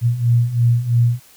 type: beating tone pair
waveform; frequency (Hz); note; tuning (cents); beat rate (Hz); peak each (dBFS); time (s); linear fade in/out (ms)
sine; 117 / 120; A#2 / B2; +7 / -49; 3; -18 / -14; 0.01-1.2; 50
effects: white hiss -48 dBFS RMS until 1.36 s